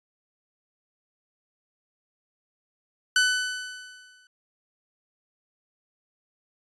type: tone with exponential decay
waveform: sawtooth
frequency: 1500 Hz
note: F#6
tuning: 23 cents sharp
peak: -13 dBFS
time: 3.16-4.27 s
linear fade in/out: 2 ms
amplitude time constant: 240 ms
effects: resampled to 22050 Hz